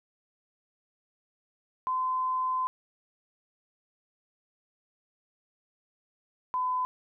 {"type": "tone pair in turn", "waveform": "sine", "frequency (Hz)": [1026, 1010.1], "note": ["C6", "B5"], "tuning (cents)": [-34, 39], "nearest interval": "unison", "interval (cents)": 27, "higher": "first", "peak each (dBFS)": -26, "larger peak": "neither", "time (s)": [[1.87, 2.67], [6.54, 6.85]], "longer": "first", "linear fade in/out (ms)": 0, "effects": []}